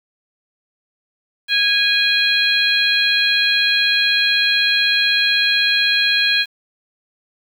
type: harmonic tone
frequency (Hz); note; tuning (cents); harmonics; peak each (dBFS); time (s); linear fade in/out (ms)
824; G#5; -14; 2 / 3 / 4 / 5; -19 / -19 / -19 / -19; 1.48-6.46; 50
effects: 7-bit